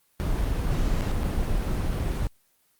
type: noise with dropouts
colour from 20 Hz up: brown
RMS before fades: -25 dBFS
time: 0.2-2.27 s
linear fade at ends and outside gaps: 0 ms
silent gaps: 0.447-0.451 / 1.009-1.018 / 1.233-1.239 s
effects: white hiss -66 dBFS RMS until 2.79 s + Opus 24 kbps